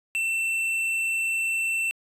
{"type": "tone with tanh clipping", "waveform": "triangle", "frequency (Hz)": 2685, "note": "E7", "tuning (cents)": 31, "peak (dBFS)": -25, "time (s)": [0.15, 1.91], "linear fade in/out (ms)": 0, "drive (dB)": 14, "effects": ["resampled to 32000 Hz"]}